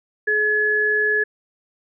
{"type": "tone pair together", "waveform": "sine", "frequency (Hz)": [425.3, 1701.2], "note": ["G#4", "G#6"], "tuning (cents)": [41, 41], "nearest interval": "2 octaves", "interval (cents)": 2400, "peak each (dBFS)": [-23, -17], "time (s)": [0.27, 1.24], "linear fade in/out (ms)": 10, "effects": []}